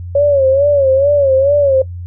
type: tone with vibrato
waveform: sine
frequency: 554.4 Hz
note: C#5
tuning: in tune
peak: -7 dBFS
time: 0.15-1.82 s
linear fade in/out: 5 ms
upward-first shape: sine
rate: 2.3 Hz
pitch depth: 90 cents each way
effects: noise-tail reverb RT60 0.1 s tail -19 dB re dry + added 88 Hz sine -23 dBFS peak until 2.06 s